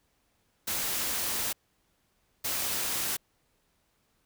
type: noise bursts at uneven times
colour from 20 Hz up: white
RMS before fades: -31 dBFS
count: 2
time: 0.67-1.53 / 2.44-3.17 s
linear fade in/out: 10 ms
effects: pink hiss -72 dBFS RMS until 4.25 s